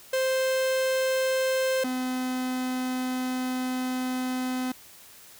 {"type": "tone pair in turn", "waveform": "45% pulse", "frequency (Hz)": [523, 254.9], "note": ["C5", "C4"], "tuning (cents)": [-1, -45], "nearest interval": "octave", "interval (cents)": 1244, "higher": "first", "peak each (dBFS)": [-23, -27], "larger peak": "first", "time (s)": [[0.13, 1.84], [1.84, 4.72]], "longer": "second", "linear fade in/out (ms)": 5, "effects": ["white hiss -50 dBFS RMS until 5.39 s"]}